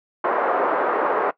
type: band-pass noise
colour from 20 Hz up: pink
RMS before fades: -21 dBFS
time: 0.24-1.31 s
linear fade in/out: 5 ms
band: 400 to 1400 Hz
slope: 24 dB/octave
effects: noise-tail reverb RT60 0.1 s tail -18 dB re dry